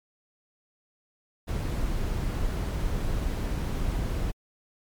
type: noise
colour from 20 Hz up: brown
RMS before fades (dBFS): -28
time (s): 1.47-4.32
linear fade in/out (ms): 20
effects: MP3 96 kbps